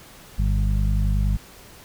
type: harmonic tone with a mistuned harmonic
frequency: 50.7 Hz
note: G#1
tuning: 41 cents flat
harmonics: 1 / 2 / 3 / 4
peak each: -19 / -25 / -29 / -31 dBFS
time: 0.38-1.37 s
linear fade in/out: 10 ms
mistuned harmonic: 4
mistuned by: -21 cents
effects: pink hiss -46 dBFS RMS until 1.84 s